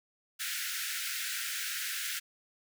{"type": "high-pass noise", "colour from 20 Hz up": "pink", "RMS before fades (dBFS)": -36, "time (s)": [0.39, 2.2], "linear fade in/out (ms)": 20, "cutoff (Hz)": 1400, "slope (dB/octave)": 96, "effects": []}